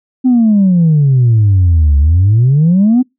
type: exponential two-way sweep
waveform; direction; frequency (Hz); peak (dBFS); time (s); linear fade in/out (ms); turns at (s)
sine; down then up; 261.6 to 69.3 to 261.6; -4; 0.24-3.03; 20; 1.98
effects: noise-tail reverb RT60 0.2 s tail -25 dB re dry + tanh soft clip ceiling -3 dBFS